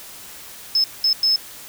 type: tone bursts at uneven times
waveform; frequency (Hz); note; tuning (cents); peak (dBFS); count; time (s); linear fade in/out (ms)
sine; 5210; E8; -21; -14; 3; 0.75-0.84 / 1.04-1.13 / 1.23-1.36; 2
effects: white hiss -39 dBFS RMS until 1.68 s